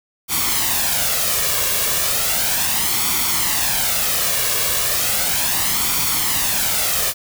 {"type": "noise with flanger", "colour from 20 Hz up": "white", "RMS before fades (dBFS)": -19, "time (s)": [0.28, 7.14], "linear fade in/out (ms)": 50, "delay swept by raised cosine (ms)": [0.88, 1.81], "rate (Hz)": 0.35, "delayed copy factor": 0.55, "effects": []}